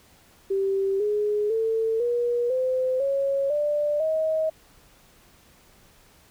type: tone with pitch steps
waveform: sine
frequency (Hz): 389.7 / 417.7 / 447.6 / 479.8 / 514.2 / 551.1 / 590.7 / 633.1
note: G4 / G#4 / A4 / A#4 / C5 / C#5 / D5 / D#5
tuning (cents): -10 / +10 / +30 / +50 / -30 / -10 / +10 / +30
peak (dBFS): -21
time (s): 0.5-4.5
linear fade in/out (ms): 10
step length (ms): 500
effects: pink hiss -56 dBFS RMS until 6.3 s